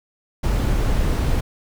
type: noise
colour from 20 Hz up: brown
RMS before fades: -19 dBFS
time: 0.43-1.41 s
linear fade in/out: 10 ms
effects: none